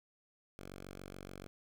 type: tone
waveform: 5% pulse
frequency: 47 Hz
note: F#1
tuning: 28 cents sharp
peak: -36 dBFS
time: 0.59-1.47 s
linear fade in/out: 0 ms
effects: none